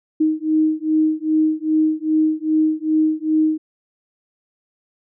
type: beating tone pair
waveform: sine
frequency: 311.1 / 313.6 Hz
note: D#4 / D#4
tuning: 0 / +14 cents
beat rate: 2.5 Hz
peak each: -18 dBFS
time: 0.2-3.58 s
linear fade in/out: 10 ms
effects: none